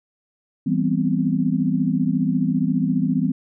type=chord; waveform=sine; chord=C major seventh; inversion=first; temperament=equal; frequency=164.81 / 196 / 246.9 / 261.6 Hz; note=E3 / G3 / B3 / C4; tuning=0 / 0 / 0 / 0 cents; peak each=-23 dBFS; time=0.66-3.32 s; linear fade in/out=10 ms; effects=none